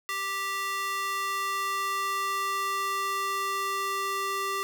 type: tone with high-pass filter sweep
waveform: square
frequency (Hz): 392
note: G4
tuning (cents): 0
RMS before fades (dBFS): -30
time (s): 0.09-4.63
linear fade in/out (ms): 0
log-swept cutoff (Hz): 1500 to 810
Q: 1.9
effects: none